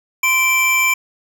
square tone pair together, 1039.1 / 2339 Hz, C6 / D7, -12 / -8 cents, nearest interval octave + major second, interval 1404 cents, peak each -22 / -14 dBFS, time 0.23-0.94 s, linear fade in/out 5 ms, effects none

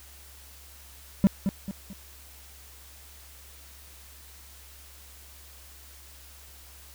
triangle tone with echo, 196 Hz, G3, in tune, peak -12 dBFS, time 1.24-1.27 s, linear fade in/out 0 ms, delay 220 ms, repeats 3, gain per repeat -8 dB, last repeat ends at 1.93 s, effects added 68 Hz sine -51 dBFS peak until 6.94 s + white hiss -51 dBFS RMS until 6.94 s

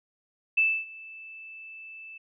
sine tone with ADSR envelope, 2637 Hz, E7, in tune, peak -18 dBFS, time 0.57-2.18 s, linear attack 10 ms, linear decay 270 ms, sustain -23 dB, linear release 8 ms, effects none

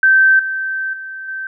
sine tone with level steps, 1552 Hz, G6, 18 cents flat, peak -7 / -18 / -26 / -22 dBFS, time 0.03-1.47 s, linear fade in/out 2 ms, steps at 0.39 / 0.93 / 1.28 s, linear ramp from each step 5 ms, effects none

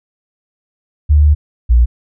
sine tone pair in turn, 74.3 / 59.46 Hz, D2 / A#1, +21 / +35 cents, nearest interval major third, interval 386 cents, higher first, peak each -5 dBFS, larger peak neither, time 1.09-1.35 / 1.69-1.86 s, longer first, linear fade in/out 20 ms, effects none

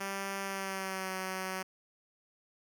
5% pulse tone with pitch glide, 196 to 188.02 Hz, G3 to F#3, 0 to +28 cents, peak -24 dBFS, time 0-1.63 s, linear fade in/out 10 ms, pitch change -72 cents, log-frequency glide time 0.42-1.13 s, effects none

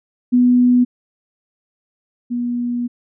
sine tone pair in turn, 246.9 / 241.7 Hz, B3 / B3, 0 / -37 cents, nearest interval unison, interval 37 cents, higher first, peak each -9 / -18 dBFS, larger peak first, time 0.32-0.85 / 2.3-2.88 s, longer second, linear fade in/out 20 ms, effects none

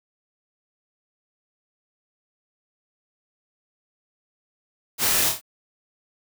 white noise with echo, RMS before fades -22 dBFS, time 4.98-5.33 s, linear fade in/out 50 ms, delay 28 ms, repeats 3, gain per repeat -5 dB, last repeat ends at 5.414 s, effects none

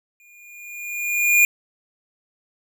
square tone with exponential growth, 2424 Hz, D#7, 46 cents flat, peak -11 dBFS, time 0.2-1.45 s, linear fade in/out 1 ms, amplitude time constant 270 ms, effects none

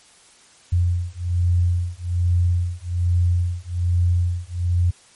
sine beating tone pair, 87.31 / 88.51 Hz, F2 / F2, 0 / +24 cents, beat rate 1.2 Hz, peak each -20 / -20 dBFS, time 0.72-4.91 s, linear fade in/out 10 ms, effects white hiss -51 dBFS RMS until 5.15 s + MP3 48 kbps

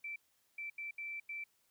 sine tone bursts at uneven times, 2333 Hz, D7, 12 cents flat, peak -40 dBFS, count 5, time 0.04-0.16 / 0.58-0.7 / 0.78-0.91 / 0.98-1.2 / 1.29-1.44 s, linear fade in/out 5 ms, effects white hiss -75 dBFS RMS until 1.7 s

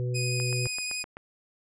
harmonic tone, 123.9 Hz, B2, 6 cents sharp, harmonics 1 / 3 / 4, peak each -27 / -37 / -39 dBFS, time 0-0.67 s, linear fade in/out 0 ms
15% pulse tone with vibrato, 2489 Hz, D#7, in tune, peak -23 dBFS, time 0.14-1.04 s, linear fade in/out 20 ms, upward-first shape triangle, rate 11 Hz, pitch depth 13 cents each way
click train, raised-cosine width 0.5 ms, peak -25 dBFS, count 7, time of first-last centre 0.4-1.169 s, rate 7.8 Hz
effects resampled to 22050 Hz

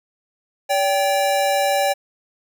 square tone pair together, 571.5 / 784 Hz, D5 / G5, -47 / 0 cents, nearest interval perfect fourth, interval 547 cents, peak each -20 dBFS, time 0.69-1.94 s, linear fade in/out 20 ms, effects none

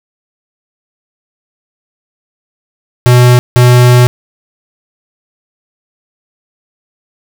square tone bursts at uneven times, 123.47 Hz, B2, in tune, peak -3 dBFS, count 2, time 3.06-3.39 / 3.56-4.07 s, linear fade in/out 0 ms, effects 7-bit

